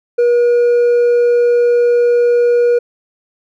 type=tone with hard clipping; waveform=sine; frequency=480 Hz; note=B4; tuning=49 cents flat; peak=-9 dBFS; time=0.18-2.79 s; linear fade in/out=10 ms; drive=2 dB; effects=none